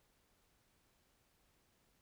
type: silence
effects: pink hiss -75 dBFS RMS until 2.01 s